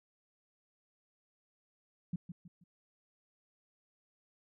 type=tone with echo; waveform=sine; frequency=174.61 Hz; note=F3; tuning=in tune; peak=-32 dBFS; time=2.13-2.16 s; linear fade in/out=5 ms; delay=160 ms; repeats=3; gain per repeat=-9 dB; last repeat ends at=2.64 s; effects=none